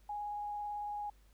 sine tone with vibrato, 828 Hz, G#5, 5 cents flat, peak -37 dBFS, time 0.09-1.1 s, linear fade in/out 5 ms, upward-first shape triangle, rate 18 Hz, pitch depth 12 cents each way, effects added 50 Hz sine -61 dBFS peak until 1.33 s + pink hiss -71 dBFS RMS until 1.33 s

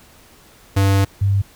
square / sine tone pair in turn, 98 / 99.02 Hz, G2 / G2, 0 / +18 cents, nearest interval unison, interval 18 cents, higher second, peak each -13 dBFS, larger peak neither, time 0.76-1.05 / 1.21-1.42 s, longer first, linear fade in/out 10 ms, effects pink hiss -48 dBFS RMS until 1.55 s

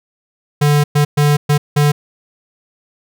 square tone bursts at uneven times, 146.7 Hz, D3, 2 cents flat, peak -10 dBFS, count 5, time 0.61-0.84 / 0.95-1.05 / 1.17-1.37 / 1.49-1.58 / 1.76-1.92 s, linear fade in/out 10 ms, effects none

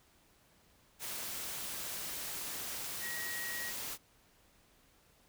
sine tone in noise, 1900 Hz, A#6, 33 cents sharp, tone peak -40 dBFS, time 3-3.73 s, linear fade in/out 50 ms, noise white, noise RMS -41 dBFS, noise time 0.99-3.98 s, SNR -2 dB, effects pink hiss -67 dBFS RMS until 5.28 s

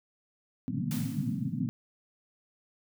white band-pass noise, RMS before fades -32 dBFS, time 0.68-1.69 s, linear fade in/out 0 ms, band 110 to 270 Hz, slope 96 dB/octave
white noise with exponential decay, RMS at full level -39 dBFS, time 0.91-1.6 s, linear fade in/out 1 ms, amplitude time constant 150 ms
effects none

